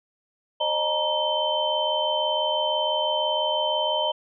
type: tone cluster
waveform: sine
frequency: 533 / 611 / 879 / 945 / 3089 Hz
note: C5 / D#5 / A5 / A#5 / G7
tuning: +32 / -32 / -2 / +23 / -26 cents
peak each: -33 / -26 / -34 / -27 / -26 dBFS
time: 0.6-4.12 s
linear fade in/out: 10 ms
effects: none